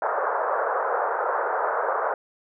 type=band-pass noise; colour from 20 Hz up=pink; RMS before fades=-25 dBFS; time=0.02-2.14 s; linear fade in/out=2 ms; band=460 to 1500 Hz; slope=48 dB/octave; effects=none